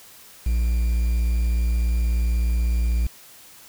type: tone with quantisation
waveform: triangle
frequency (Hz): 58.27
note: A#1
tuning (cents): 0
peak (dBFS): -16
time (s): 0.46-3.07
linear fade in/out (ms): 5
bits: 7
effects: white hiss -47 dBFS RMS until 3.68 s

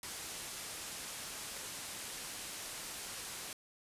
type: low-pass noise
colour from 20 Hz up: white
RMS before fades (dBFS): -45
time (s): 0.03-3.53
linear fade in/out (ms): 2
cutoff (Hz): 11000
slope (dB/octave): 24
effects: resampled to 32000 Hz

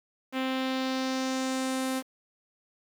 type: tone with low-pass filter sweep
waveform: sawtooth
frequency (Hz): 261.6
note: C4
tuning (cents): 0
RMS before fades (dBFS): -30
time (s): 0.32-2.03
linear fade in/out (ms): 50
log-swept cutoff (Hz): 2800 to 12000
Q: 1.8
effects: 8-bit

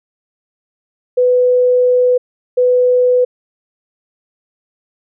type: tone bursts at uneven times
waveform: sine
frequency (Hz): 497.9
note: B4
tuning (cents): +14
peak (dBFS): -8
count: 2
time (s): 1.17-2.18 / 2.57-3.25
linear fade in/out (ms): 10
effects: none

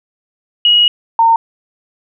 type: tone pair in turn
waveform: sine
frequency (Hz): 2899 / 913.1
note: F#7 / A#5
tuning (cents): -36 / -36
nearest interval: octave + minor sixth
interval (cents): 2000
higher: first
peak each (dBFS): -6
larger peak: neither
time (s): 0.65-0.88 / 1.19-1.36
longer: first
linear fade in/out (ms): 2
effects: none

